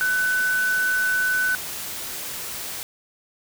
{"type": "tone in noise", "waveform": "sine", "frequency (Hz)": 1500, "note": "F#6", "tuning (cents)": 23, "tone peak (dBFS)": -19, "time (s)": [0.01, 1.55], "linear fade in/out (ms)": 0, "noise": "white", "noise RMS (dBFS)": -32, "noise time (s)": [0, 2.83], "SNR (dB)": 10, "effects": []}